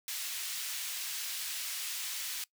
pink high-pass noise, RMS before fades -38 dBFS, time 0.08-2.44 s, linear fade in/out 2 ms, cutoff 2800 Hz, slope 12 dB/octave, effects noise-tail reverb RT60 0.1 s tail -21 dB re dry

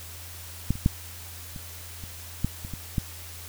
clicks, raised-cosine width 5 ms, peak -10 / -26 / -7 / -25 / -28 / -11 / -25 / -21 / -12 dBFS, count 9, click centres 0.706 / 0.755 / 0.861 / 1.562 / 2.038 / 2.446 / 2.649 / 2.737 / 2.982 s, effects added 85 Hz sine -43 dBFS peak until 3.48 s + white hiss -43 dBFS RMS until 3.48 s

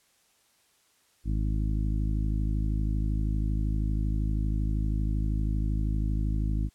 harmonic tone, 52.7 Hz, G#1, 26 cents sharp, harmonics 1 / 2 / 3 / 4 / 5 / 6, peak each -26 / -32 / -36 / -38 / -40 / -42 dBFS, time 1.24-6.7 s, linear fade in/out 50 ms, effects white hiss -66 dBFS RMS until 6.74 s + low-pass 11000 Hz 12 dB/octave

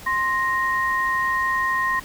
sine tone pair together, 1050.8 / 1864.7 Hz, C6 / A#6, +7 / 0 cents, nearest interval minor seventh, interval 993 cents, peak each -22 dBFS, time 0.06-2 s, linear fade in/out 10 ms, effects pink hiss -41 dBFS RMS until 2.04 s

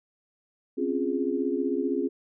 sine chord, Db major seventh, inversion third, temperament equal, 261.6 / 277.2 / 349.2 / 415.3 Hz, C4 / Db4 / F4 / Ab4, 0 / 0 / 0 / 0 cents, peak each -30 dBFS, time 0.77-2.09 s, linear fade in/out 20 ms, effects none

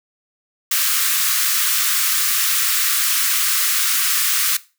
white high-pass noise, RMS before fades -18 dBFS, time 0.71-4.57 s, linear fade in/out 5 ms, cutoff 1100 Hz, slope 96 dB/octave, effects noise-tail reverb RT60 0.3 s tail -18 dB re dry

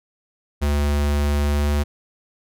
square tone with pitch glide, 72.6 to 73.15 Hz, D2 to D2, -19 to -6 cents, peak -18 dBFS, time 0.61-1.84 s, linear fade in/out 20 ms, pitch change +13 cents, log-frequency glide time 1.49-1.71 s, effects none

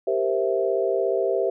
sine chord, C dominant seventh, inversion second, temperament equal, 392 / 466.2 / 523.3 / 659.3 Hz, G4 / Bb4 / C5 / E5, 0 / 0 / 0 / 0 cents, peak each -24 / -27 / -26 / -26 dBFS, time 0.07-1.5 s, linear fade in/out 5 ms, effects none

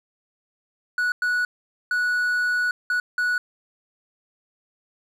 triangle tone bursts at uneven times, 1470 Hz, F#6, 12 cents flat, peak -18 dBFS, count 5, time 0.98-1.12 / 1.22-1.45 / 1.91-2.71 / 2.9-3 / 3.18-3.38 s, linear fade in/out 2 ms, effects none

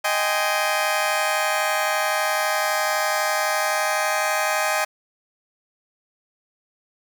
20% pulse chord, Ab major seventh, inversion second, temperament just, 623 / 778.7 / 830.6 / 1038.3 Hz, Eb5 / G5 / Ab5 / C6, +2 / -12 / 0 / -14 cents, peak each -19 / -21 / -21 / -24 dBFS, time 0.04-4.85 s, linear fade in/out 10 ms, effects none

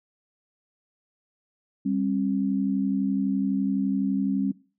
sine tone pair together, 197.4 / 269.3 Hz, G3 / C#4, +12 / -50 cents, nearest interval perfect fourth, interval 538 cents, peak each -25 dBFS, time 1.85-4.52 s, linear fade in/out 10 ms, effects noise-tail reverb RT60 0.4 s tail -22 dB re dry

